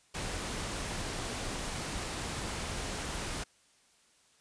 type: noise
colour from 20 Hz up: pink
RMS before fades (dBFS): -37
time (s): 0.14-3.44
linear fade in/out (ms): 10
effects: white hiss -66 dBFS RMS until 4.4 s + resampled to 22050 Hz